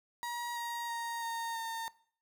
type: tone with pitch steps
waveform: 35% pulse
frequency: 954 / 943 / 932.2 / 921.5 / 910.9 Hz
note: A#5 / A#5 / A#5 / A#5 / A#5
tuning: +40 / +20 / 0 / -20 / -40 cents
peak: -34 dBFS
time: 0.23-1.88 s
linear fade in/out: 0 ms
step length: 330 ms
effects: noise-tail reverb RT60 0.5 s tail -19 dB re dry